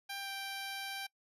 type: tone with pitch glide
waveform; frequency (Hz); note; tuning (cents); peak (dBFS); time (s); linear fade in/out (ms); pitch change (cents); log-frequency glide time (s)
10% pulse; 792 to 784.7; G5 to G5; +18 to +2; -31; 0.09-1.07; 10; -16; 0.2-0.28
effects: noise-tail reverb RT60 0.1 s tail -23 dB re dry + resampled to 32000 Hz